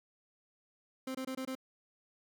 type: tone bursts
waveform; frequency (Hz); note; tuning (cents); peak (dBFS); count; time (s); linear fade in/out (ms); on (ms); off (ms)
30% pulse; 261.6; C4; 0; -34; 5; 1.07-1.552; 5; 78; 23
effects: none